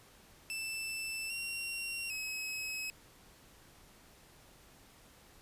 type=tone with pitch steps; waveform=sawtooth; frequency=2652 / 2748 / 2560 Hz; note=E7 / F7 / D#7; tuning=+10 / -29 / +49 cents; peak=-34 dBFS; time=0.5-2.9 s; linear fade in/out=0 ms; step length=800 ms; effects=pink hiss -60 dBFS RMS until 5.41 s + resampled to 32000 Hz